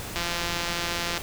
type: click train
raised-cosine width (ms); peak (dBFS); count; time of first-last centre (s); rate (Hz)
0.2; -11; 176; 0.16-1.177; 172
effects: pink hiss -36 dBFS RMS until 1.22 s